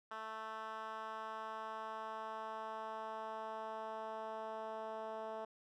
10% pulse tone with band-pass filter sweep, 220 Hz, A3, in tune, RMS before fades -45 dBFS, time 0.11-5.45 s, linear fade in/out 5 ms, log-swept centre 1300 to 670 Hz, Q 1.6, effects none

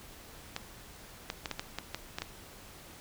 clicks, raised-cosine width 0.2 ms, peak -17 dBFS, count 9, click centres 0.564 / 1.301 / 1.458 / 1.513 / 1.595 / 1.786 / 1.946 / 2.185 / 2.22 s, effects pink hiss -51 dBFS RMS until 3 s

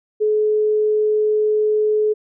sine tone, 426.7 Hz, G#4, 47 cents sharp, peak -14 dBFS, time 0.2-2.14 s, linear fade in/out 20 ms, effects none

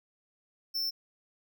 square tone, 5360 Hz, E8, 28 cents sharp, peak -30 dBFS, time 0.74-0.91 s, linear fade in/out 20 ms, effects none

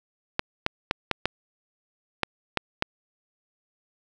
clicks, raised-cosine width 0.3 ms, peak -6 dBFS, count 8, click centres 0.394 / 0.664 / 0.911 / 1.113 / 1.256 / 2.233 / 2.573 / 2.824 s, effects none

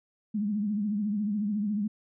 sine tone with vibrato, 207.7 Hz, G#3, in tune, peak -26 dBFS, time 0.34-1.88 s, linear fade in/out 10 ms, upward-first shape triangle, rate 14 Hz, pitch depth 100 cents each way, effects none

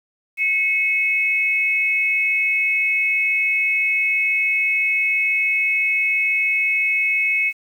sine tone pair together, 2193 / 2553 Hz, C#7 / D#7, -19 / +44 cents, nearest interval minor third, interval 263 cents, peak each -19 dBFS, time 0.37-7.53 s, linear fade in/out 50 ms, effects 8-bit

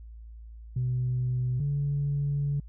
sine tone pair in turn, 125.8 / 142.8 Hz, B2 / D3, +32 / -48 cents, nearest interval major second, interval 220 cents, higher second, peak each -24 dBFS, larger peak neither, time 0.76-1.6 / 1.6-2.6 s, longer second, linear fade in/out 5 ms, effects tanh soft clip ceiling -21 dBFS + added 56 Hz sine -42 dBFS peak until 2.68 s

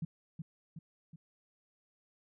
sine tone with echo, 161.8 Hz, E3, 32 cents flat, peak -33 dBFS, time 0.02-0.05 s, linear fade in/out 5 ms, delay 370 ms, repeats 3, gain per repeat -5 dB, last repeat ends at 1.16 s, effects none

